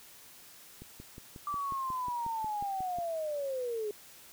click train, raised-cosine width 3 ms, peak -33 dBFS, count 13, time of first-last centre 0.82-2.986 s, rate 5.54 Hz
sine linear sweep, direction down, 1174.7 to 409.6 Hz, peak -32 dBFS, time 1.47-3.91 s, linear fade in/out 2 ms
effects white hiss -54 dBFS RMS until 4.32 s

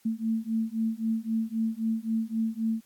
sine beating tone pair, 221.9 / 225.7 Hz, A3 / A3, +15 / +44 cents, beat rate 3.8 Hz, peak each -29 dBFS, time 0.05-2.81 s, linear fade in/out 10 ms, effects white hiss -63 dBFS RMS until 2.85 s + AAC 64 kbps

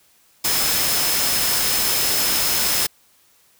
sine tone in noise, 5180 Hz, E8, 31 cents flat, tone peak -26 dBFS, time 0.44-2.87 s, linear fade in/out 10 ms, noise white, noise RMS -20 dBFS, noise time 0.44-2.87 s, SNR -9 dB, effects white hiss -57 dBFS RMS until 3.59 s

